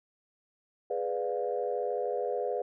sine chord, G# diminished seventh, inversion none, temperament equal with one note detuned, 415.3 / 493.9 / 587.3 / 706.6 Hz, G#4 / B4 / D5 / F5, 0 / 0 / 0 / +20 cents, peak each -34 / -32 / -36 / -36 dBFS, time 0.9-2.62 s, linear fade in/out 5 ms, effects tanh soft clip ceiling -18 dBFS

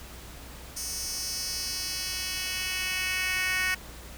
10% pulse tone with high-pass filter sweep, 370 Hz, F#4, in tune, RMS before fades -31 dBFS, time 0.76-3.75 s, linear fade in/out 10 ms, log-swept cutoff 6700 to 1900 Hz, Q 2, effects added 60 Hz sine -46 dBFS peak until 4.17 s + pink hiss -46 dBFS RMS until 4.17 s

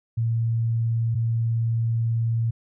sine tone pair in turn, 114.8 / 114.8 Hz, A#2 / A#2, -26 / -26 cents, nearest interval unison, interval 0 cents, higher neither, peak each -20 dBFS, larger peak neither, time 0.17-1.15 / 1.15-2.51 s, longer second, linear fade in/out 10 ms, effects none

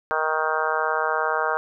harmonic tone, 156.9 Hz, D#3, 15 cents sharp, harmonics 3 / 4 / 5 / 6 / 7 / 8 / 9 / 10, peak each -29 / -29 / -29 / -29 / -29 / -29 / -29 / -29 dBFS, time 0.11-1.57 s, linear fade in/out 0 ms, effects none

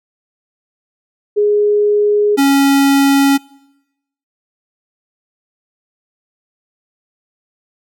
sine / square tone pair in turn, 415.3 / 277.1 Hz, G#4 / C#4, 0 / -1 cents, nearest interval perfect fifth, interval 701 cents, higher first, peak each -9 dBFS, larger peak neither, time 1.36-2.37 / 2.37-3.38 s, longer neither, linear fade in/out 20 ms, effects noise-tail reverb RT60 0.9 s tail -24 dB re dry

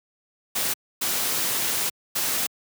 white noise bursts at uneven times, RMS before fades -25 dBFS, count 3, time 0.55-0.74 / 1.01-1.9 / 2.15-2.47 s, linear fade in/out 10 ms, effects high-pass 100 Hz 12 dB/octave

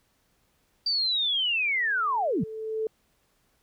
sine linear sweep, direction down, 4693 to 131 Hz, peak -23 dBFS, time 0.86-2.44 s, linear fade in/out 5 ms
sine tone with exponential growth, 439.1 Hz, A4, 4 cents flat, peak -24 dBFS, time 1.53-2.87 s, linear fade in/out 2 ms, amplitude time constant 290 ms
effects pink hiss -69 dBFS RMS until 3.62 s

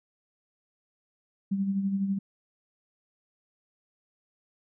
sine tone with tremolo, 196 Hz, G3, in tune, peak -23 dBFS, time 1.51-2.19 s, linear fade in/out 10 ms, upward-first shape sine, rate 12 Hz, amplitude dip 50%, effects none

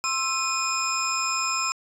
sine tone cluster, 1057 / 1324 / 2475 / 5170 / 7340 Hz, C6 / E6 / D#7 / E8 / A#8, +17 / +7 / -10 / -34 / -28 cents, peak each -29 dBFS, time 0.04-1.72 s, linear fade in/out 0 ms, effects tanh soft clip ceiling -16 dBFS

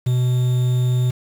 triangle tone with quantisation, 125.2 Hz, B2, 24 cents sharp, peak -13 dBFS, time 0.06-1.11 s, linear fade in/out 10 ms, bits 6, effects none

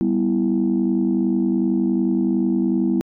sine chord, E minor, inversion first, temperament equal, 196 / 246.9 / 329.6 Hz, G3 / B3 / E4, 0 / 0 / 0 cents, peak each -20 dBFS, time 0.01-3.01 s, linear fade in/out 0 ms, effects tanh soft clip ceiling -10 dBFS

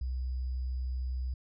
sine tone with sample-and-hold, 63.5 Hz, B1, 49 cents sharp, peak -31 dBFS, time 0.01-1.34 s, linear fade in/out 5 ms, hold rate 4900 Hz, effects resampled to 16000 Hz

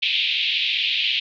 white band-pass noise, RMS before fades -22 dBFS, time 0.02-1.2 s, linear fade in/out 10 ms, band 2400 to 3700 Hz, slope 48 dB/octave, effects none

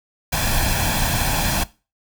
pink noise with comb filter, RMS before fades -20 dBFS, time 0.32-1.64 s, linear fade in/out 10 ms, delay 1.2 ms, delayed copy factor +0.65, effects noise-tail reverb RT60 0.3 s tail -19 dB re dry

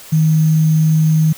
sine tone with sample-and-hold, 157.6 Hz, D#3, 23 cents sharp, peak -9 dBFS, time 0.12-1.33 s, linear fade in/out 10 ms, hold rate 6300 Hz, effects white hiss -37 dBFS RMS until 1.37 s

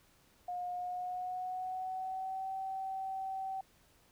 sine tone with pitch glide, 716 to 767.4 Hz, F5 to G5, +43 to -37 cents, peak -36 dBFS, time 0.48-3.61 s, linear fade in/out 5 ms, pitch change +120 cents, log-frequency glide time 0.73-2.5 s, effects pink hiss -67 dBFS RMS until 4.11 s

